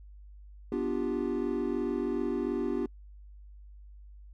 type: chord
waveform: triangle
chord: G dominant seventh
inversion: first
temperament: equal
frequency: 246.9 / 293.7 / 349.2 / 392 Hz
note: B3 / D4 / F4 / G4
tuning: 0 / 0 / 0 / 0 cents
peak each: -32 dBFS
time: 0.72-2.86 s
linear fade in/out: 2 ms
effects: noise-tail reverb RT60 0.1 s tail -26 dB re dry + added 50 Hz sine -47 dBFS peak until 4.33 s